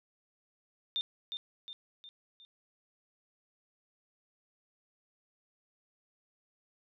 sine tone with echo, 3611 Hz, A7, 44 cents sharp, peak -30 dBFS, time 0.96-1.01 s, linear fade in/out 0 ms, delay 360 ms, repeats 4, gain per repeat -6 dB, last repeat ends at 2.45 s, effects none

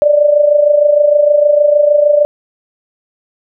sine tone with amplitude modulation, 589 Hz, D5, 5 cents sharp, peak -3 dBFS, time 0.02-2.25 s, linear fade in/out 0 ms, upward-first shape sine, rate 26.5 Hz, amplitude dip 65%, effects none

